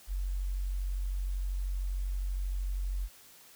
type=tone; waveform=sine; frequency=46.39 Hz; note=F#1; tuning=5 cents sharp; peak=-30 dBFS; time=0.07-3.09 s; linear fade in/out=50 ms; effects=white hiss -56 dBFS RMS until 3.55 s